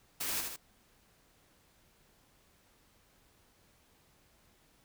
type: noise with echo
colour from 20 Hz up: white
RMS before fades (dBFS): -36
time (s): 0.2-0.41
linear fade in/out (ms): 10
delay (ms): 77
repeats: 2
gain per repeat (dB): -4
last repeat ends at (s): 0.564
effects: pink hiss -67 dBFS RMS until 4.84 s